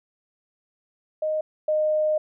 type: tone pair in turn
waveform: sine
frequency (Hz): 620 / 615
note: D#5 / D#5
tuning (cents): -6 / -20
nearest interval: unison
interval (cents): 14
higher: first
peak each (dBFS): -22 / -19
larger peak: second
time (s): 1.22-1.41 / 1.68-2.18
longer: second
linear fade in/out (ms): 5
effects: none